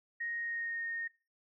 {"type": "tone with pitch glide", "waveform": "sine", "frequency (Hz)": [1869, 1846.5], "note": ["A#6", "A#6"], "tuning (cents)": [4, -17], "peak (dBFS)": -35, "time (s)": [0.2, 1.08], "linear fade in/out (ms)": 10, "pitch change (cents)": -21, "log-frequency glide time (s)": [0.39, 0.85], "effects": ["noise-tail reverb RT60 0.3 s tail -19 dB re dry"]}